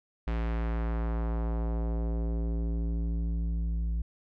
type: tone with low-pass filter sweep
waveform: square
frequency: 56.7 Hz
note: A#1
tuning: 47 cents flat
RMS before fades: -30 dBFS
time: 0.27-4.02 s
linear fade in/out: 5 ms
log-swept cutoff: 2600 to 120 Hz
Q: 1
effects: none